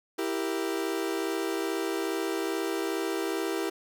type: chord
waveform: 40% pulse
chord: E diminished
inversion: none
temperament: equal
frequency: 329.6 / 392 / 466.2 Hz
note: E4 / G4 / Bb4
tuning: 0 / 0 / 0 cents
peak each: -31 / -31 / -35 dBFS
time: 0.18-3.7 s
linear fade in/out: 10 ms
effects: none